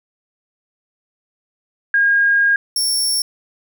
sine / 25% pulse tone pair in turn, 1625 / 5466 Hz, G#6 / F8, -38 / -38 cents, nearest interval octave + major sixth, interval 2100 cents, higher second, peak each -11 dBFS, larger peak neither, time 1.94-2.56 / 2.76-3.22 s, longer first, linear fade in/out 2 ms, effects none

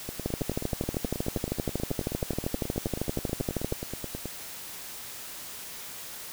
two click trains, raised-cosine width 2 ms, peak -20 / -14 dBFS, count 40 / 45, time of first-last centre 0.09-4.257 / 0.26-3.725 s, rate 9.36 / 12.7 Hz, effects white hiss -41 dBFS RMS until 6.32 s

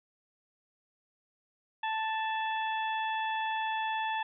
harmonic tone with a mistuned harmonic, 881 Hz, A5, 2 cents sharp, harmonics 1 / 2 / 3 / 4, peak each -31 / -37 / -41 / -43 dBFS, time 1.83-4.23 s, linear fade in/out 5 ms, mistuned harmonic 4, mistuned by -52 cents, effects none

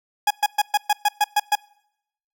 40% pulse tone bursts, 830.6 Hz, G#5, in tune, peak -14 dBFS, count 9, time 0.27-1.554 s, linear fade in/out 5 ms, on 36 ms, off 120 ms, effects noise-tail reverb RT60 0.8 s tail -26 dB re dry

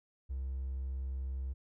triangle tone with hard clipping, 65.9 Hz, C2, 13 cents sharp, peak -35 dBFS, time 0.29-1.54 s, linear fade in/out 20 ms, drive 3 dB, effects none

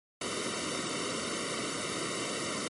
pink noise with comb filter, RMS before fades -34 dBFS, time 0.21-2.68 s, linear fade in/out 5 ms, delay 1.2 ms, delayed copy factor -0.9, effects high-pass 150 Hz 12 dB/octave + MP3 48 kbps

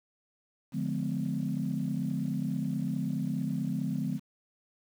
sine chord, D diminished seventh, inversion none, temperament just, 146.83 / 176.2 / 211.4 / 253.7 Hz, D3 / F3 / Ab3 / Cb4, 0 / +16 / +31 / +47 cents, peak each -34 dBFS, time 0.72-4.2 s, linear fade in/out 50 ms, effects tanh soft clip ceiling -20 dBFS + 9-bit

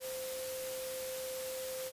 sine tone in noise, 519 Hz, C5, 14 cents flat, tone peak -39 dBFS, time 0-1.92 s, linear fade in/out 50 ms, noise white, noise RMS -44 dBFS, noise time 0-1.92 s, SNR +2 dB, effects resampled to 32000 Hz

